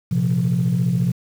sine chord, Bb suspended second, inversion none, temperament equal, 116.54 / 130.81 / 174.61 Hz, Bb2 / C3 / F3, 0 / 0 / 0 cents, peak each -23 / -19 / -18 dBFS, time 0.11-1.12 s, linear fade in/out 10 ms, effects tanh soft clip ceiling -11 dBFS + 7-bit

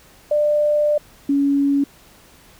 sine tone pair in turn, 595 / 280.8 Hz, D5 / C#4, +22 / +22 cents, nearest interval octave + minor second, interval 1300 cents, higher first, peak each -14 dBFS, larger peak neither, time 0.31-0.98 / 1.29-1.84 s, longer first, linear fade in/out 5 ms, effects pink hiss -49 dBFS RMS until 2.59 s

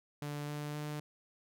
sawtooth tone with pitch steps, 146.5 / 147.95 / 149.41 Hz, D3 / D3 / D3, -4 / +13 / +30 cents, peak -34 dBFS, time 0.22-1 s, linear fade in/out 2 ms, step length 260 ms, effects none

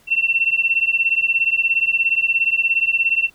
sine beating tone pair, 2700 / 2717 Hz, E7 / F7, +41 / -48 cents, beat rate 17 Hz, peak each -18 dBFS, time 0.07-3.3 s, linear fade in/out 50 ms, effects pink hiss -54 dBFS RMS until 3.34 s

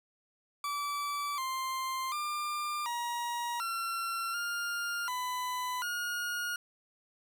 40% pulse tone with pitch steps, 1156 / 1049 / 1195 / 951 / 1361 / 1406 / 1000 / 1434 Hz, D6 / C6 / D6 / A#5 / F6 / F6 / B5 / F6, -28 / +4 / +30 / +34 / -45 / +11 / +21 / +45 cents, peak -32 dBFS, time 0.64-6.56 s, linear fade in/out 2 ms, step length 740 ms, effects none

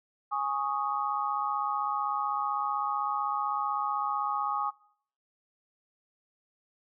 sine chord, Ab suspended fourth, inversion none, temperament equal, 830.6 / 1108.7 / 1244.5 Hz, Ab5 / Db6 / Eb6, 0 / 0 / 0 cents, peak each -32 dBFS, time 0.31-4.71 s, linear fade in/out 20 ms, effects noise-tail reverb RT60 0.6 s tail -22 dB re dry

